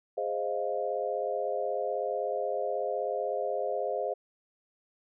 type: chord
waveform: sine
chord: F minor seventh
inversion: first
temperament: equal with one note detuned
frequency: 414.1 / 523.3 / 622.3 / 698.5 Hz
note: Ab4 / C5 / Eb5 / F5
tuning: -5 / 0 / 0 / 0 cents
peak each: -35 / -33 / -34 / -35 dBFS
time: 0.17-4.14 s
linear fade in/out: 10 ms
effects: none